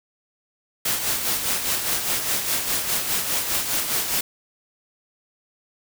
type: noise with tremolo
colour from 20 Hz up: white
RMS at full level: -22 dBFS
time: 0.85-4.21 s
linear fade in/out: 5 ms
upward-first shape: sine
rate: 4.9 Hz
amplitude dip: 50%
effects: none